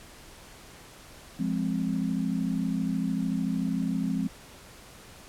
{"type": "chord", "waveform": "sine", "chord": "F minor", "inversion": "none", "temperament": "equal", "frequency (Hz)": [174.61, 207.7, 261.6], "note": ["F3", "Ab3", "C4"], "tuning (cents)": [0, 0, 0], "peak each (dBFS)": -30, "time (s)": [1.39, 4.28], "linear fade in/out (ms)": 10, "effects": ["pink hiss -49 dBFS RMS until 5.28 s", "low-pass 12000 Hz 12 dB/octave"]}